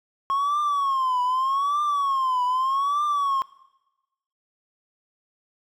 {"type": "tone with vibrato", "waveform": "triangle", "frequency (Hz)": 1085, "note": "C#6", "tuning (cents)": -37, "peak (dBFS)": -18, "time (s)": [0.3, 3.42], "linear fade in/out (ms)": 0, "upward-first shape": "triangle", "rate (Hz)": 0.82, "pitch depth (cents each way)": 170, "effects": ["noise-tail reverb RT60 1.0 s tail -22 dB re dry", "tanh soft clip ceiling -14 dBFS"]}